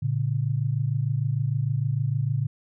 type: tone pair together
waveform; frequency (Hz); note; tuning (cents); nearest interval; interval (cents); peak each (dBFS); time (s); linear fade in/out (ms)
sine; 114.59 / 141.2; A#2 / C#3; -29 / +32; major third; 361; -25; 0.02-2.47; 10
effects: none